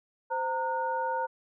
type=tone cluster; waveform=sine; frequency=518 / 920 / 1453 Hz; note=C5 / A#5 / F#6; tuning=-17 / -23 / -32 cents; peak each=-33 / -29 / -38 dBFS; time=0.3-1.27 s; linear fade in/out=20 ms; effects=none